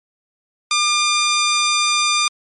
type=tone; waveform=10% pulse; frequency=1201 Hz; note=D6; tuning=38 cents sharp; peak=-6 dBFS; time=0.71-2.28 s; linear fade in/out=2 ms; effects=low-pass 9000 Hz 12 dB/octave + MP3 48 kbps